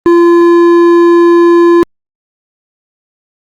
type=tone with hard clipping; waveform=triangle; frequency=342.9 Hz; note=F4; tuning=32 cents flat; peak=-4 dBFS; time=0.06-1.83 s; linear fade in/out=0 ms; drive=12 dB; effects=Opus 24 kbps